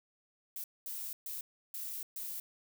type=noise bursts at uneven times; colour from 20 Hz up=violet; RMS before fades=-41 dBFS; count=5; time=0.56-0.64 / 0.86-1.13 / 1.26-1.41 / 1.74-2.03 / 2.16-2.4 s; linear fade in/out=2 ms; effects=none